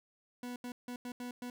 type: tone bursts at uneven times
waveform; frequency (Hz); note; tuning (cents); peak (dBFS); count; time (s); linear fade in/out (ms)
40% pulse; 245.6; B3; -9; -39; 6; 0.43-0.56 / 0.64-0.72 / 0.88-0.96 / 1.05-1.12 / 1.2-1.31 / 1.42-1.5; 2
effects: none